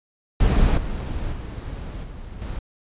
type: noise with level steps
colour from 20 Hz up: brown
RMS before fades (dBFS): -17 / -27 / -31 / -36 / -29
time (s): 0.4-2.59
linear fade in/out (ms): 5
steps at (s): 0.77 / 1.32 / 2.03 / 2.41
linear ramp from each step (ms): 10
effects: resampled to 8000 Hz